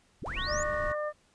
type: linear sweep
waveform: sine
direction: up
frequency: 32.7 to 7150 Hz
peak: -35 dBFS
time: 0.22-0.63 s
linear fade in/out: 0 ms
type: noise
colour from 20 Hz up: brown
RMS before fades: -38 dBFS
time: 0.26-0.92 s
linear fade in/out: 0 ms
type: chord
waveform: sine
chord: F# major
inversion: second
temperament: equal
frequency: 1108.7 / 1480 / 1864.7 Hz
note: C#6 / F#6 / A#6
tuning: 0 / 0 / 0 cents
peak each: -37 / -41 / -36 dBFS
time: 0.36-0.95 s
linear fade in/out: 20 ms
type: harmonic tone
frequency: 600 Hz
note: D5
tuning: 37 cents sharp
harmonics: 1 / 2 / 3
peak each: -31 / -37 / -41 dBFS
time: 0.46-1.13 s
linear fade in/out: 50 ms
effects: pink hiss -66 dBFS RMS until 1.34 s + resampled to 22050 Hz